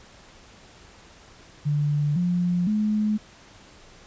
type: tone with pitch steps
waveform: sine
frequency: 146.83 / 176.64 / 212.5 Hz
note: D3 / F3 / G#3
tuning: 0 / +20 / +40 cents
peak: -20 dBFS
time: 1.65-3.18 s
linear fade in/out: 20 ms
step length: 510 ms
effects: pink hiss -50 dBFS RMS until 4.06 s + resampled to 16000 Hz